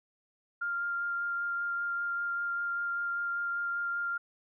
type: tone with vibrato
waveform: sine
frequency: 1396.9 Hz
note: F6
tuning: in tune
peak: -30 dBFS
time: 0.61-4.18 s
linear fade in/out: 10 ms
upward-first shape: sine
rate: 5.1 Hz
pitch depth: 10 cents each way
effects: none